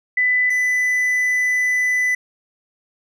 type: tone pair in turn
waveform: sine / triangle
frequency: 1997 / 1997 Hz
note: B6 / B6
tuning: +19 / +19 cents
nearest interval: unison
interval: 0 cents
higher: neither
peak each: -14 dBFS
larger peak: neither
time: 0.17-0.5 / 0.5-2.15 s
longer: second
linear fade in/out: 5 ms
effects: none